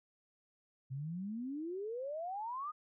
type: exponential sweep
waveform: sine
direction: up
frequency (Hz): 127.3 to 1259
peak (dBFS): -38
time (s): 0.9-2.72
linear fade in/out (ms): 20
effects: none